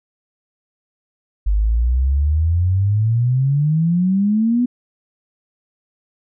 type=exponential sweep; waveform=sine; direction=up; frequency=49 to 250 Hz; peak=-13 dBFS; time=1.46-4.66 s; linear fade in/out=10 ms; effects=none